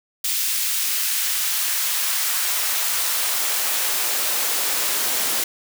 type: noise with high-pass filter sweep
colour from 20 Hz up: white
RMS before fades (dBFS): -22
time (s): 0.24-5.44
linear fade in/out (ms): 5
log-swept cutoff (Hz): 2400 to 230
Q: 0.7
effects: none